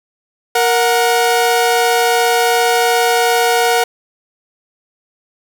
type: tone pair together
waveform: sawtooth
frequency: 467.9 / 733.2 Hz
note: A#4 / F#5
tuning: +6 / -16 cents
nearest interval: minor sixth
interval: 778 cents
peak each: -10 dBFS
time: 0.55-3.84 s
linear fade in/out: 5 ms
effects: none